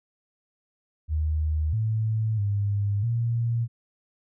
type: tone with pitch steps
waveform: sine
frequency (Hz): 77.5 / 110 / 101.6 / 116.9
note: D#2 / A2 / G#2 / A#2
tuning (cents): -6 / 0 / -38 / +5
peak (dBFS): -22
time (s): 1.08-3.68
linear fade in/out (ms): 50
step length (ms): 650
effects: none